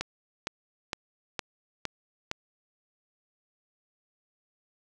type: click train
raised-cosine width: 0.2 ms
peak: -13 dBFS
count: 6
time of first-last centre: 0.01-2.314 s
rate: 2.17 Hz
effects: none